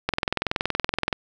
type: click train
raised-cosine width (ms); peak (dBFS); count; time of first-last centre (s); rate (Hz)
0.3; -6; 23; 0.09-1.128; 21.2
effects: none